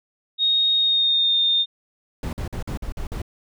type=tone with pitch glide; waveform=sine; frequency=3728 to 3643 Hz; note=A#7 to A#7; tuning=-1 to -41 cents; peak=-16 dBFS; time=0.38-1.66 s; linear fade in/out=50 ms; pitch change=-40 cents; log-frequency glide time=0.76-1.37 s
type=noise bursts; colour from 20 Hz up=brown; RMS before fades=-28 dBFS; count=7; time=2.23-3.218 s; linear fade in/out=2 ms; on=100 ms; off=48 ms
effects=none

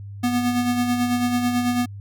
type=tone with tremolo; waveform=square; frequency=244.3 Hz; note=B3; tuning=19 cents flat; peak=-18 dBFS; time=0.23-1.86 s; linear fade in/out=10 ms; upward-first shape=sine; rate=9.1 Hz; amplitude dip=45%; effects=added 100 Hz sine -33 dBFS peak until 2 s

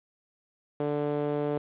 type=tone with band-pass filter; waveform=sawtooth; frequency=146.83 Hz; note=D3; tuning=in tune; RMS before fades=-29 dBFS; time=0.8-1.58 s; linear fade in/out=2 ms; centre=470 Hz; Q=2; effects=resampled to 8000 Hz + 9-bit

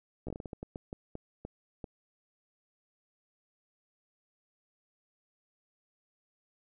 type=slowing click train; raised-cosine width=2 ms; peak=-26 dBFS; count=14; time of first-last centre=0.27-1.842 s; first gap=14 ms; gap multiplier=1.32; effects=none

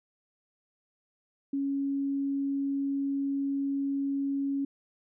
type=tone; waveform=sine; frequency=277.2 Hz; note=C#4; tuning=in tune; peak=-27 dBFS; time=1.53-4.65 s; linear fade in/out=5 ms; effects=none

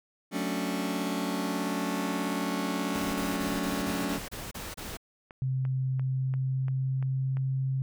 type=chord; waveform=sawtooth; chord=D major seventh; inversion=first; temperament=just; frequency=183.54 / 220.2 / 275.3 / 293.7 Hz; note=F#3 / A3 / C#4 / D4; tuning=-14 / +2 / -12 / 0 cents; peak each=-30 / -31 / -29 / -32 dBFS; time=0.31-4.2 s; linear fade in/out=50 ms
type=noise bursts; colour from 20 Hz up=pink; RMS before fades=-39 dBFS; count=9; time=2.94-4.972 s; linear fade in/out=10 ms; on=200 ms; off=29 ms
type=click train; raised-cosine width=0.5 ms; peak=-30 dBFS; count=12; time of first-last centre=3.59-7.37 s; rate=2.91 Hz
type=tone with pitch glide; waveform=sine; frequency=131 to 132.91 Hz; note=C3 to C3; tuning=+2 to +28 cents; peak=-26 dBFS; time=5.42-7.82 s; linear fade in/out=0 ms; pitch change=+26 cents; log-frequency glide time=5.92-7.52 s
effects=none

